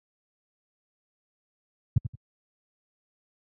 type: tone with echo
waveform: sine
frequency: 114.5 Hz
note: A#2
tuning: 31 cents flat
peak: -14 dBFS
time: 1.96-1.98 s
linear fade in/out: 5 ms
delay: 87 ms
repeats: 2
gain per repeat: -11 dB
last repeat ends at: 2.154 s
effects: high-pass 60 Hz 12 dB/octave